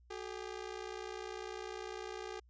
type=ring-modulated tone; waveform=sawtooth; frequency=402 Hz; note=G4; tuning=44 cents sharp; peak=-35 dBFS; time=0.1-2.4 s; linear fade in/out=10 ms; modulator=30 Hz; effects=added 60 Hz sine -61 dBFS peak until 2.49 s + resampled to 16000 Hz